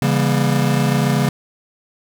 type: chord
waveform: square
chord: C# diminished seventh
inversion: none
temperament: just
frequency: 138.59 / 166.31 / 199.57 / 239.5 Hz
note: C#3 / E3 / G3 / Bb3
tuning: 0 / +16 / +31 / +47 cents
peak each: -18 / -23 / -22 / -22 dBFS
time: 0.02-1.29 s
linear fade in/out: 2 ms
effects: none